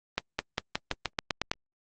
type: accelerating click train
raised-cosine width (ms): 0.2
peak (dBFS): -9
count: 10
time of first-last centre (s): 0.18-1.515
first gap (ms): 210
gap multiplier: 0.91
effects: low-pass 6000 Hz 12 dB/octave + Opus 24 kbps